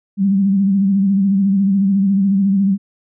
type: tone with vibrato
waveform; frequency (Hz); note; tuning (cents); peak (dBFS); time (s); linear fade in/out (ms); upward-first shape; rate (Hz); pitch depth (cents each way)
sine; 196; G3; 0; -11; 0.17-2.78; 50; sine; 14; 56
effects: none